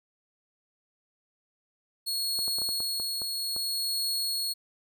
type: tone with tremolo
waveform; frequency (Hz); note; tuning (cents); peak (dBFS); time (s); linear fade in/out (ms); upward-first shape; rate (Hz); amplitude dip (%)
sawtooth; 4329; C#8; -42; -24; 2.06-4.54; 20; triangle; 0.62; 35
type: clicks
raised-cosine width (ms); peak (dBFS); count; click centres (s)
1; -28; 9; 2.39 / 2.48 / 2.586 / 2.618 / 2.69 / 2.804 / 2.999 / 3.218 / 3.564
effects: none